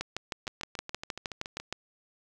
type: two click trains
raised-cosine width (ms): 0.2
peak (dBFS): -15 / -21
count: 12 / 9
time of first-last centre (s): 0.01-1.726 / 0.47-1.6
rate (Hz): 6.41 / 7.08
effects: 9-bit